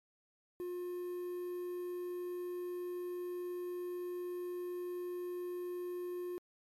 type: tone with quantisation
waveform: triangle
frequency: 356.2 Hz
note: F4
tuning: 34 cents sharp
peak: -36 dBFS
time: 0.6-6.38 s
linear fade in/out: 0 ms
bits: 10
effects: MP3 64 kbps